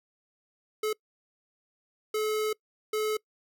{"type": "tone bursts at uneven times", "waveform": "square", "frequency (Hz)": 430, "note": "A4", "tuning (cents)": -40, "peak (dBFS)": -27, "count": 3, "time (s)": [[0.83, 0.93], [2.14, 2.53], [2.93, 3.17]], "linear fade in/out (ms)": 5, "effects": ["noise-tail reverb RT60 0.1 s tail -24 dB re dry"]}